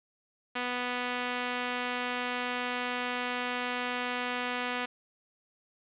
5% pulse tone, 246.9 Hz, B3, in tune, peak -19 dBFS, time 0.55-4.86 s, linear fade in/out 10 ms, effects resampled to 8000 Hz + 9-bit

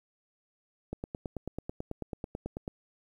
click train, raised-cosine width 2 ms, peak -22 dBFS, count 17, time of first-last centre 0.93-2.679 s, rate 9.15 Hz, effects 10-bit

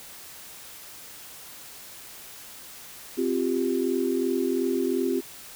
sine chord, C suspended fourth, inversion none, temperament equal, 261.6 / 349.2 / 392 Hz, C4 / F4 / G4, 0 / 0 / 0 cents, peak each -27 / -27 / -27 dBFS, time 3.17-5.21 s, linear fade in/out 20 ms, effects white hiss -44 dBFS RMS until 5.55 s

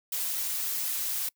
blue noise with flanger, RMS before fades -31 dBFS, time 0.12-1.29 s, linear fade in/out 5 ms, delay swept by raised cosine 1.7 to 6.7 ms, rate 3.9 Hz, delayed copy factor -0.75, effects noise-tail reverb RT60 0.1 s tail -25 dB re dry

